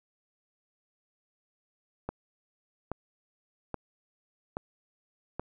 click train, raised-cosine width 1 ms, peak -19 dBFS, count 5, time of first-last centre 2.09-5.396 s, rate 1.21 Hz, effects none

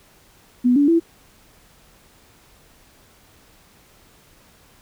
sine tone with pitch steps, 246.9 / 286.9 / 333.4 Hz, B3 / D4 / E4, 0 / -40 / +20 cents, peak -12 dBFS, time 0.64-1 s, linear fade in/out 20 ms, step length 120 ms, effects pink hiss -53 dBFS RMS until 4.81 s

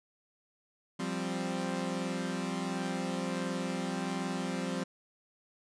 sawtooth chord, F suspended second, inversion none, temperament equal, 174.61 / 196 / 261.6 Hz, F3 / G3 / C4, 0 / 0 / 0 cents, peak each -33 dBFS, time 0.99-4.84 s, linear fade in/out 10 ms, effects resampled to 22050 Hz

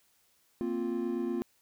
triangle chord, Bb suspended second, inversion none, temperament equal, 233.1 / 261.6 / 349.2 Hz, Bb3 / C4 / F4, 0 / 0 / 0 cents, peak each -33 / -34 / -31 dBFS, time 0.61-1.42 s, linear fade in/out 0 ms, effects white hiss -69 dBFS RMS until 1.61 s

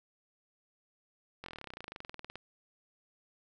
slowing click train, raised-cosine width 0.3 ms, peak -27 dBFS, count 26, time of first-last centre 1.44-2.356 s, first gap 22 ms, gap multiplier 1.04, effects none

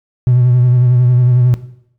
triangle tone with vibrato, 123.9 Hz, B2, 6 cents sharp, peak -4 dBFS, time 0.27-1.54 s, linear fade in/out 0 ms, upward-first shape sine, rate 11 Hz, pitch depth 35 cents each way, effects noise-tail reverb RT60 0.7 s tail -17 dB re dry + tanh soft clip ceiling -2 dBFS

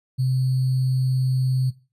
sine tone with sample-and-hold, 129.8 Hz, C3, 13 cents flat, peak -18 dBFS, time 0.18-1.71 s, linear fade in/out 20 ms, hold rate 4410 Hz, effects noise-tail reverb RT60 0.3 s tail -17 dB re dry + resampled to 32000 Hz

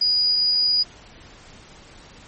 sine tone, 4908 Hz, D#8, 25 cents flat, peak -16 dBFS, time 0.01-0.83 s, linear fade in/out 5 ms, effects pink hiss -46 dBFS RMS until 2.27 s + MP3 32 kbps

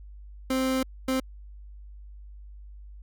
30% pulse tone bursts at uneven times, 261.6 Hz, C4, in tune, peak -21 dBFS, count 2, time 0.5-0.83 / 1.08-1.2 s, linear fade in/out 5 ms, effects added 50 Hz sine -42 dBFS peak until 3.02 s

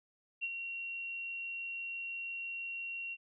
sine tone with ADSR envelope, 2743 Hz, F7, 32 cents flat, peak -32 dBFS, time 0.41-3.17 s, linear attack 27 ms, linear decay 45 ms, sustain -6 dB, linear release 43 ms, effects none

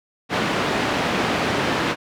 pink band-pass noise, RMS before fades -22 dBFS, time 0.29-1.96 s, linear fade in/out 50 ms, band 170 to 3100 Hz, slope 12 dB/octave, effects none

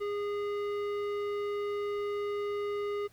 triangle tone with tanh clipping, 410 Hz, G#4, 22 cents flat, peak -33 dBFS, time 0-3.08 s, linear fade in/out 20 ms, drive 18 dB, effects added 107 Hz sine -63 dBFS peak until 3.12 s + pink hiss -63 dBFS RMS until 3.12 s

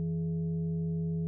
sine tone with frequency modulation, 164.1 Hz, E3, 8 cents flat, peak -29 dBFS, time 0-1.27 s, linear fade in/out 0 ms, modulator 255 Hz, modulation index 0.44, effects none

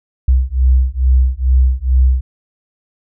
sine beating tone pair, 63 / 65.3 Hz, B1 / C2, +35 / -3 cents, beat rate 2.3 Hz, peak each -12 dBFS, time 0.28-2.21 s, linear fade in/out 5 ms, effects none

